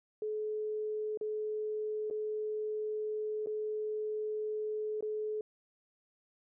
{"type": "tone with dropouts", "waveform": "sine", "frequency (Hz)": 428.1, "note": "A4", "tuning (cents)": -47, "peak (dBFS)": -33, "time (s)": [0.22, 5.41], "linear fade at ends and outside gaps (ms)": 2, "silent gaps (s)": [[1.174, 1.211], [2.101, 2.109], [3.461, 3.47], [5.008, 5.025]], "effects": []}